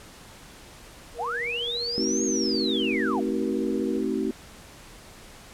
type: tone with tremolo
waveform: sine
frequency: 474.5 Hz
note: A#4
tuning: 31 cents sharp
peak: -32 dBFS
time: 1.14-4.03 s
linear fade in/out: 50 ms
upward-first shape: sine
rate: 15 Hz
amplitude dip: 40%
type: linear two-way sweep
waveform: sine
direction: up then down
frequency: 592 to 6645 to 592 Hz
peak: -27 dBFS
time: 1.18-3.21 s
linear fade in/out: 20 ms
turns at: 2.24 s
type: chord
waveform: sine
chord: A diminished seventh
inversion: none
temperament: just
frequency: 220 / 264 / 316.8 / 380.2 Hz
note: A3 / C4 / Eb4 / Gb4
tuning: 0 / +16 / +31 / +47 cents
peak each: -30 / -29 / -30 / -29 dBFS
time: 1.98-4.31 s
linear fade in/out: 0 ms
effects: pink hiss -47 dBFS RMS until 5.53 s + low-pass 11000 Hz 12 dB/octave